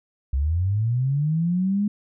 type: linear sweep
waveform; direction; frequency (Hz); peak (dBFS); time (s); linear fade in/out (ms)
sine; up; 63.5 to 210; -19; 0.33-1.88; 5
effects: none